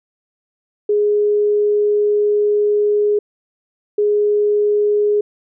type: tone bursts at uneven times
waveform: sine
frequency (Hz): 415.8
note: G#4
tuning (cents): +2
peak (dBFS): -12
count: 2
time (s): 0.89-3.19 / 3.98-5.21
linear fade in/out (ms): 5
effects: none